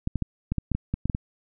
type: clicks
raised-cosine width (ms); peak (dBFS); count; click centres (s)
5; -13; 11; 0.074 / 0.157 / 0.223 / 0.52 / 0.583 / 0.717 / 0.75 / 0.94 / 1.056 / 1.098 / 1.149
effects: none